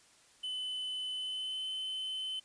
triangle tone with pitch glide, 3021 to 3053 Hz, F#7 to G7, +35 to -46 cents, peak -34 dBFS, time 0.43-2.4 s, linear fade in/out 10 ms, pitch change +19 cents, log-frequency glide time 1.12-1.65 s, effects white hiss -63 dBFS RMS until 2.44 s + resampled to 22050 Hz

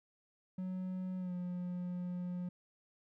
triangle tone with pitch glide, 185 to 178.6 Hz, F#3 to F3, 0 to +39 cents, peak -35 dBFS, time 0.58-2.49 s, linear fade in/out 5 ms, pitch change -61 cents, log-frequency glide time 1.18-1.33 s, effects none

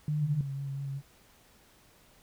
sine tone, 150.3 Hz, D3, 40 cents sharp, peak -27 dBFS, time 0.08-0.41 s, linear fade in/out 2 ms
sine tone with vibrato, 138.3 Hz, C#3, 4 cents flat, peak -33 dBFS, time 0.19-1.02 s, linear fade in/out 50 ms, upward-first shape sine, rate 5.2 Hz, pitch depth 18 cents each way
effects pink hiss -61 dBFS RMS until 2.22 s

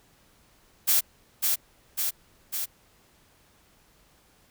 blue noise with echo, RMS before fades -21 dBFS, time 0.87-1.01 s, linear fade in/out 20 ms, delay 550 ms, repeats 3, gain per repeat -3 dB, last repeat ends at 2.66 s, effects pink hiss -61 dBFS RMS until 4.5 s

